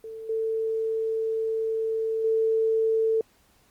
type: tone with level steps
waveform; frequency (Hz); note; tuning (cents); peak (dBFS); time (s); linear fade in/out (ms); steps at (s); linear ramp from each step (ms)
sine; 445.2; A4; +20; -35 / -24 / -20; 0.04-3.21; 2; 0.29 / 2.24; 5
effects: pink hiss -62 dBFS RMS until 3.7 s + Opus 32 kbps